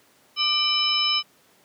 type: tone cluster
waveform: sine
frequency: 1200 / 2362 / 3011 / 3915 / 5210 Hz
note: D6 / D7 / F#7 / B7 / E8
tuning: +37 / +9 / +30 / -16 / -21 cents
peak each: -29 / -30 / -22 / -31 / -25 dBFS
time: 0.36-1.23 s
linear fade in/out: 50 ms
effects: pink hiss -58 dBFS RMS until 1.64 s + high-pass 200 Hz 12 dB/octave